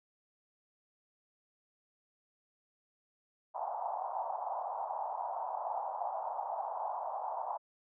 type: band-pass noise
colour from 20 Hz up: pink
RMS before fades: -38 dBFS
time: 3.54-7.58 s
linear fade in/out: 20 ms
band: 700 to 940 Hz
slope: 48 dB/octave
effects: none